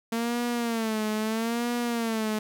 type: tone with vibrato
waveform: sawtooth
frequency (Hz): 227.1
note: A#3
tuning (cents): -45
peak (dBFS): -22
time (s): 0.12-2.39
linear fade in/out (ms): 5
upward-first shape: sine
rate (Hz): 0.77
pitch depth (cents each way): 100
effects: none